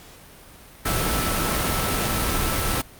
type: tone in noise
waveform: sine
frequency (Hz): 1318.5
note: E6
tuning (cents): 0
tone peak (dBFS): -31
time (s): 0.85-2.82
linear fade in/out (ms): 10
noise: pink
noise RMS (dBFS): -23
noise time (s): 0.85-2.82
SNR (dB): -11
effects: pink hiss -46 dBFS RMS until 2.99 s + Opus 48 kbps